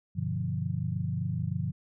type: chord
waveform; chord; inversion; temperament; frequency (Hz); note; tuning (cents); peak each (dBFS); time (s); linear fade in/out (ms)
sine; G dominant seventh; none; equal with one note detuned; 98 / 123.47 / 146.83 / 173.81; G2 / B2 / D3 / F3; 0 / 0 / 0 / -8; -34; 0.15-1.72; 20
effects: none